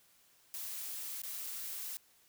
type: noise with dropouts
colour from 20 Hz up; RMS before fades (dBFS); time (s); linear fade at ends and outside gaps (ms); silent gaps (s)
blue; -42; 0.54-1.97; 0; 1.218-1.235
effects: white hiss -67 dBFS RMS until 2.28 s